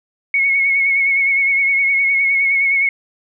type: tone with vibrato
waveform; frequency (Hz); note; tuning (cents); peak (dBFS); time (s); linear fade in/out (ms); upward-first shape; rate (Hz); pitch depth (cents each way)
sine; 2198; C#7; -15; -12; 0.34-2.89; 2; sine; 9.7; 34
effects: none